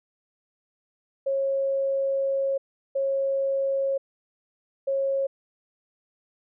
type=tone bursts at uneven times; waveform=sine; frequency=545 Hz; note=C#5; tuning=29 cents flat; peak=-22 dBFS; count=3; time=1.26-2.58 / 2.95-3.98 / 4.87-5.27 s; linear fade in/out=10 ms; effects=none